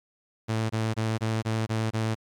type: tone bursts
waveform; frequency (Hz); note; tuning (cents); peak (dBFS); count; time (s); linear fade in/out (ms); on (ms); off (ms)
sawtooth; 111.1; A2; +17; -21; 7; 0.48-2.152; 20; 220; 22
effects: low-pass 8000 Hz 12 dB/octave + 10-bit